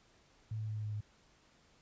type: tone with pitch steps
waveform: sine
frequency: 109.4 / 108.52 / 107.64 / 106.78 / 105.92 / 105.06 Hz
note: A2 / A2 / A2 / G#2 / G#2 / G#2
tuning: -9 / -23 / -38 / +49 / +35 / +20 cents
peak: -36 dBFS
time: 0.51-1.008 s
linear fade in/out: 5 ms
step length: 83 ms
effects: pink hiss -67 dBFS RMS until 1.81 s + resampled to 16000 Hz